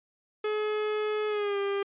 45% pulse tone with pitch glide, 425.2 to 399 Hz, G#4 to G4, +41 to +31 cents, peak -27 dBFS, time 0.44-1.83 s, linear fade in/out 5 ms, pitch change -110 cents, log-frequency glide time 1.28-1.58 s, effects resampled to 8000 Hz

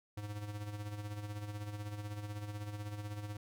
square tone with tremolo, 104 Hz, G#2, 3 cents sharp, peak -39 dBFS, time 0.17-3.37 s, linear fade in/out 5 ms, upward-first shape sine, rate 16 Hz, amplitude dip 55%, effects none

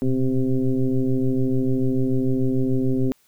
sine tone with frequency modulation, 132.4 Hz, C3, 21 cents sharp, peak -17 dBFS, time 0.02-3.12 s, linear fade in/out 0 ms, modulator 129 Hz, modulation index 1.9, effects white hiss -61 dBFS RMS until 3.27 s

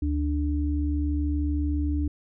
sine tone pair together, 73.6 / 294.4 Hz, D2 / D4, +4 / +4 cents, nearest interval 2 octaves, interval 2400 cents, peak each -24 / -28 dBFS, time 0.02-2.08 s, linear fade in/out 5 ms, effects none

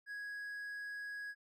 triangle tone, 1661.2 Hz, G#6, in tune, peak -40 dBFS, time 0.06-1.35 s, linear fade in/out 50 ms, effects none

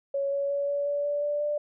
sine tone with pitch steps, 556 / 560.8 / 565.7 / 570.6 / 575.6 / 580.6 / 585.7 / 590.8 Hz, C#5 / C#5 / C#5 / C#5 / D5 / D5 / D5 / D5, +5 / +20 / +35 / +50 / -35 / -20 / -5 / +10 cents, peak -25 dBFS, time 0.14-1.58 s, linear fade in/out 5 ms, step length 180 ms, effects none

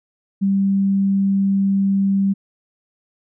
sine tone, 196 Hz, G3, in tune, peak -14 dBFS, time 0.41-2.34 s, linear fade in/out 20 ms, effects none

